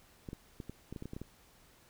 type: clicks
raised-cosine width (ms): 3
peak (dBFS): -29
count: 11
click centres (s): 0.288 / 0.331 / 0.602 / 0.696 / 0.926 / 0.962 / 1.024 / 1.056 / 1.134 / 1.165 / 1.216
effects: pink hiss -63 dBFS RMS until 1.89 s